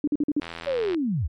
sine tone bursts, 293.7 Hz, D4, in tune, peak -19 dBFS, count 5, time 0.04-0.399 s, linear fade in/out 2 ms, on 35 ms, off 46 ms
click train, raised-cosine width 0.3 ms, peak -18 dBFS, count 45, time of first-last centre 0.42-0.946 s, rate 83.7 Hz
sine linear sweep, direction down, 579 to 55 Hz, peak -22 dBFS, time 0.66-1.28 s, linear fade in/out 20 ms
effects MP3 96 kbps

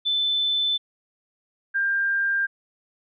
sine tone pair in turn, 3520 / 1594.9 Hz, A7 / G6, 0 / +29 cents, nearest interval octave + major second, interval 1371 cents, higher first, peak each -20 dBFS, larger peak neither, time 0.05-0.78 / 1.74-2.47 s, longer neither, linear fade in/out 20 ms, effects none

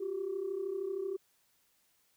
sine tone pair together, 359.3 / 392.3 Hz, F4 / G4, +49 / +1 cents, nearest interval major second, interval 152 cents, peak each -38 / -34 dBFS, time 0-1.17 s, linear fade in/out 10 ms, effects tanh soft clip ceiling -28 dBFS + white hiss -72 dBFS RMS until 2.16 s

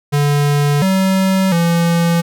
square tone with pitch steps, 144.9 / 190.4 / 169.4 Hz, D3 / F#3 / E3, -23 / +50 / +48 cents, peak -12 dBFS, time 0.12-2.22 s, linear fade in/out 20 ms, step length 700 ms, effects none

